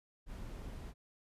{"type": "noise", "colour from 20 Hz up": "brown", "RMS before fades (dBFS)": -45, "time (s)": [0.26, 0.94], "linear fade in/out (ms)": 50, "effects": ["resampled to 32000 Hz"]}